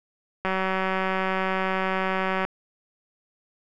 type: click train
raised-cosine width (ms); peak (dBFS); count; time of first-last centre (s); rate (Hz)
0.5; -11; 379; 0.45-2.45; 189
effects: none